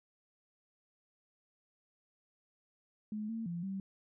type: tone with pitch steps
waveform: sine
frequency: 212.8 / 226.1 / 171.7 / 193.5 Hz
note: G#3 / A3 / F3 / G3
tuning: +42 / +47 / -29 / -22 cents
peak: -36 dBFS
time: 3.12-3.8 s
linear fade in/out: 2 ms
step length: 170 ms
effects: none